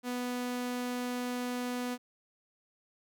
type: tone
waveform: sawtooth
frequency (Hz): 246.9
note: B3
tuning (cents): 0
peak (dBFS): -29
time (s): 0.03-1.98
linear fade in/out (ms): 50
effects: none